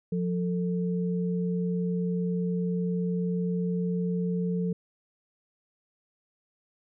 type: tone pair together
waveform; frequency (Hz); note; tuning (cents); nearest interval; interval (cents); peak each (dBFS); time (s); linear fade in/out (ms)
sine; 176.64 / 445.1; F3 / A4; +20 / +20; octave + major third; 1600; -26 / -33; 0.12-4.73; 5
effects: none